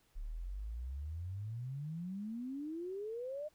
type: exponential sweep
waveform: sine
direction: up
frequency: 34.26 to 620 Hz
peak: -39 dBFS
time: 0.15-3.49 s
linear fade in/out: 20 ms
effects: pink hiss -72 dBFS RMS until 3.54 s